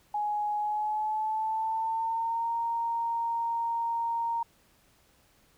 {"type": "tone with pitch glide", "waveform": "sine", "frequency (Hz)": [836, 927.6], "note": ["G#5", "A#5"], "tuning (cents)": [11, -9], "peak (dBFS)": -27, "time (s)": [0.14, 4.43], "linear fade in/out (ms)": 5, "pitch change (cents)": 180, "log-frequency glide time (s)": [0.57, 2.52], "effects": ["pink hiss -64 dBFS RMS until 5.57 s"]}